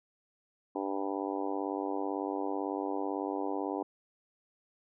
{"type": "harmonic tone", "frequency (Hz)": 98, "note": "G2", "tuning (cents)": 0, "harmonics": [3, 4, 5, 6, 7, 8, 9, 10], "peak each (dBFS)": [-36, -38, -40, -44, -43, -40, -43, -44], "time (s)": [0.75, 3.83], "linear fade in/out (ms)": 5, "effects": []}